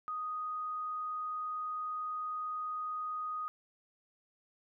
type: tone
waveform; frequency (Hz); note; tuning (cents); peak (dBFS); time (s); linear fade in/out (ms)
sine; 1244.5; D#6; 0; -35; 0.08-3.48; 0
effects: none